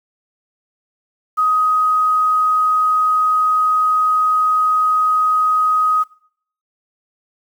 sine tone with quantisation, 1256 Hz, D#6, 16 cents sharp, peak -12 dBFS, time 1.37-6.04 s, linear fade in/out 20 ms, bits 7, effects noise-tail reverb RT60 0.6 s tail -21 dB re dry

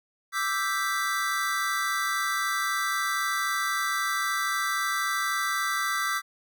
square chord, E minor seventh, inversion third, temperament equal, 1174.7 / 1318.5 / 1568 / 1975.5 Hz, D6 / E6 / G6 / B6, 0 / 0 / 0 / 0 cents, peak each -32 dBFS, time 0.32-6.22 s, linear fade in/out 50 ms, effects none

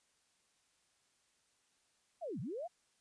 sine linear two-way sweep, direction down then up, 740 to 109.6 to 740 Hz, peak -39 dBFS, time 2.21-2.68 s, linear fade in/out 20 ms, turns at 2.4 s, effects white hiss -75 dBFS RMS until 3 s + resampled to 22050 Hz

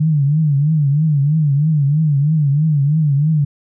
sine tone with vibrato, 148.5 Hz, D3, 20 cents sharp, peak -11 dBFS, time 0-3.45 s, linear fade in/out 10 ms, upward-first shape triangle, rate 3.1 Hz, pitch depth 150 cents each way, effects none

